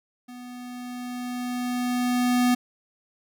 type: tone with level ramp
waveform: square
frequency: 246.9 Hz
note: B3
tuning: in tune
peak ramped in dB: -40 to -18 dBFS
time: 0.28-2.55 s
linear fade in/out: 10 ms
effects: none